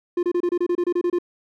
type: tone bursts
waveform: triangle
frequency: 351.5 Hz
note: F4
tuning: 11 cents sharp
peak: -16 dBFS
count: 12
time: 0.17-1.187 s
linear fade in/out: 5 ms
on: 60 ms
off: 27 ms
effects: none